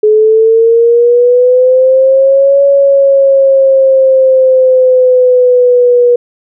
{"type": "linear two-way sweep", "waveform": "sine", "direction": "up then down", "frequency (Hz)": [424.4, 560, 483.3], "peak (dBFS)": -3, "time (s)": [0.03, 6.16], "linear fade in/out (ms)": 5, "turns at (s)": 2.63, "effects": []}